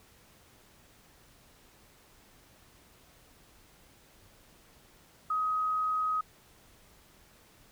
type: tone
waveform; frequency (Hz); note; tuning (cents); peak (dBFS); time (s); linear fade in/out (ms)
sine; 1261; D#6; +23; -27; 5.3-6.21; 5
effects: pink hiss -60 dBFS RMS until 7.71 s